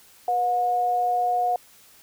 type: tone pair together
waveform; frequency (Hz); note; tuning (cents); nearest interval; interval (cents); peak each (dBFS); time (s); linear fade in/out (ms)
sine; 487.9 / 722; B4 / F#5; -21 / -43; perfect fifth; 678; -31 / -20; 0.28-1.56; 2
effects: white hiss -53 dBFS RMS until 2.02 s